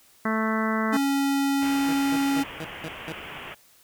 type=harmonic tone; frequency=220 Hz; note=A3; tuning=in tune; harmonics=1 / 2 / 3 / 4 / 5 / 6 / 7 / 8 / 9; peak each=-25 / -33 / -33 / -36 / -31 / -32 / -34 / -37 / -34 dBFS; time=0.25-0.97 s; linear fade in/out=5 ms
type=tone; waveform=square; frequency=277.2 Hz; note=C#4; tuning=in tune; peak=-22 dBFS; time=0.92-2.44 s; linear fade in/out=20 ms
type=low-pass noise; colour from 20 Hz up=white; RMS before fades=-39 dBFS; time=1.61-3.55 s; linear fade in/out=20 ms; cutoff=3200 Hz; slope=96 dB/octave
type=tone bursts; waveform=15% pulse; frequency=160 Hz; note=D#3; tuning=49 cents sharp; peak=-26 dBFS; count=6; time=1.88-3.124 s; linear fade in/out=5 ms; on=49 ms; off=190 ms
effects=white hiss -57 dBFS RMS until 3.83 s